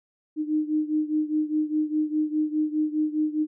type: beating tone pair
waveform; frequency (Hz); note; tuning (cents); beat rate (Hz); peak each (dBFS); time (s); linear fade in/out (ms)
sine; 305.1 / 310; D#4 / D#4; -34 / -6; 4.9; -24 / -27; 0.36-3.47; 50
effects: none